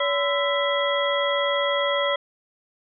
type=tone cluster; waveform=sine; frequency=569 / 1017 / 1327 / 1982 / 3296 Hz; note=C#5 / C6 / E6 / B6 / G#7; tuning=+45 / -50 / +11 / +6 / -14 cents; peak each=-23 / -29 / -29 / -28 / -28 dBFS; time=0-2.16 s; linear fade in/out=5 ms; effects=none